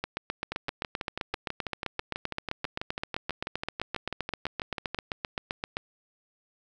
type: two click trains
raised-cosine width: 0.3 ms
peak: -16 / -14 dBFS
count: 28 / 45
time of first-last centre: 0.52-4.946 / 0.04-5.769 s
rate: 6.1 / 7.68 Hz
effects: none